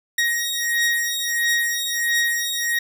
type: beating tone pair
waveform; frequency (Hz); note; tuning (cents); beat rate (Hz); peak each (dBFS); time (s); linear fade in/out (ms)
sawtooth; 1881 / 1882.5; A#6 / A#6; +15 / +16; 1.5; -19; 0.18-2.79; 5
effects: none